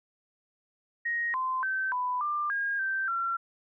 sine tone with pitch steps, 1876 / 1034 / 1545 / 996 / 1191 / 1625 / 1561 / 1363 Hz, A#6 / C6 / G6 / B5 / D6 / G#6 / G6 / F6, +11 / -21 / -26 / +14 / +24 / -38 / -8 / -43 cents, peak -27 dBFS, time 1.05-3.37 s, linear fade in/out 10 ms, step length 290 ms, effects none

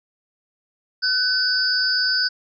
sine tone cluster, 1508 / 4648 / 5040 Hz, F#6 / D8 / D#8, +32 / -19 / +21 cents, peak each -22 dBFS, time 1.02-2.29 s, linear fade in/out 20 ms, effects none

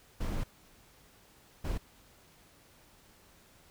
brown noise bursts at uneven times, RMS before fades -33 dBFS, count 2, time 0.2-0.44 / 1.64-1.78 s, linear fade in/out 10 ms, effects pink hiss -61 dBFS RMS until 3.7 s

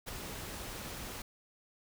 pink noise with ADSR envelope, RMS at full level -38 dBFS, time 0.06-1.22 s, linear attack 27 ms, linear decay 7 ms, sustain -5 dB, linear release 4 ms, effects none

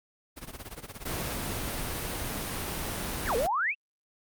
pink noise with tremolo, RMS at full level -39 dBFS, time 0.36-1.36 s, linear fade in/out 20 ms, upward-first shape sine, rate 17 Hz, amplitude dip 85%
pink noise, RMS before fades -33 dBFS, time 1.05-3.47 s, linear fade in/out 10 ms
sine exponential two-way sweep, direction down then up, 2780 to 434.6 to 2780 Hz, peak -25 dBFS, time 3.25-3.75 s, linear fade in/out 50 ms, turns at 3.36 s
effects Opus 32 kbps

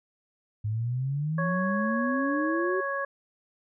sine exponential sweep, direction up, 103.83 to 385.6 Hz, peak -26 dBFS, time 0.64-2.81 s, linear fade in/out 10 ms
harmonic tone, 554.4 Hz, C#5, in tune, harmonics 1 / 2 / 3, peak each -32 / -32 / -32 dBFS, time 1.38-3.05 s, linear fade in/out 5 ms
effects none

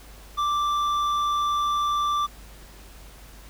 sine tone with hard clipping, 1174.7 Hz, D6, in tune, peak -23 dBFS, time 0.37-2.27 s, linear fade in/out 20 ms, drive 7 dB, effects added 50 Hz sine -45 dBFS peak until 3.49 s + pink hiss -49 dBFS RMS until 3.49 s

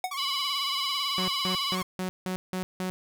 square tone with exponential decay, 740 Hz, F#5, in tune, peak -24 dBFS, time 0.04-0.16 s, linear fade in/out 2 ms, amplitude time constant 24 ms
sawtooth tone with vibrato, 1108.7 Hz, C#6, in tune, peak -28 dBFS, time 0.11-1.83 s, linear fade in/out 5 ms, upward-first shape triangle, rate 18 Hz, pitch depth 88 cents each way
harmonic tone, 989 Hz, B5, 2 cents sharp, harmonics 3 / 4 / 5, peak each -31 / -33 / -35 dBFS, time 0.17-1.76 s, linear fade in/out 20 ms
sawtooth tone bursts, 185 Hz, F#3, in tune, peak -25 dBFS, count 7, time 1.18-2.9 s, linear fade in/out 0 ms, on 100 ms, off 170 ms
effects none

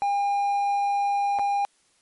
triangle tone with dropouts, 806 Hz, G5, 48 cents sharp, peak -19 dBFS, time 0.02-1.65 s, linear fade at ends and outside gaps 0 ms, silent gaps 1.388-1.394 s, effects white hiss -64 dBFS RMS until 2.01 s + MP3 48 kbps

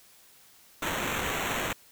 white noise with sample-and-hold, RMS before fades -31 dBFS, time 0.82-1.73 s, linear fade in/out 5 ms, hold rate 4900 Hz, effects white hiss -57 dBFS RMS until 1.91 s

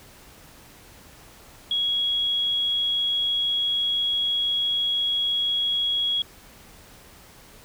sine tone, 3322 Hz, G#7, in tune, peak -21 dBFS, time 1.71-6.22 s, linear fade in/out 2 ms, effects pink hiss -49 dBFS RMS until 7.64 s

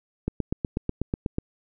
click train, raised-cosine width 3 ms, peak -12 dBFS, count 10, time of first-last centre 0.28-1.384 s, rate 8.15 Hz, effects none

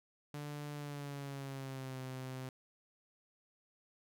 sawtooth tone with pitch glide, 146.83 to 130.06 Hz, D3 to C3, 0 to -10 cents, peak -38 dBFS, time 0.34-2.49 s, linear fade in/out 2 ms, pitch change -210 cents, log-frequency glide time 0.75-2 s, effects none

